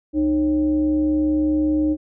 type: tone with frequency modulation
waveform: sine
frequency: 305.8 Hz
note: D#4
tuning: 30 cents flat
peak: -16 dBFS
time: 0.13-1.97 s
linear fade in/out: 50 ms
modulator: 241 Hz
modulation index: 0.42
effects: none